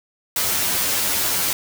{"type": "noise with comb filter", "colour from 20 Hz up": "white", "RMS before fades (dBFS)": -21, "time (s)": [0.36, 1.53], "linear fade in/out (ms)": 2, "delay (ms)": 11, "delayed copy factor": 1, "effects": []}